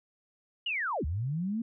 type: linear two-way sweep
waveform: sine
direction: down then up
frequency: 2959 to 67.1 to 236.4 Hz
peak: -29 dBFS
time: 0.66-1.62 s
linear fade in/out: 5 ms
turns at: 1.05 s
effects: none